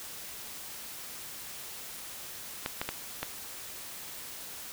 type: clicks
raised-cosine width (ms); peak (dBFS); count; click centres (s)
0.3; -15; 4; 2.661 / 2.815 / 2.89 / 3.23
effects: white hiss -43 dBFS RMS until 4.72 s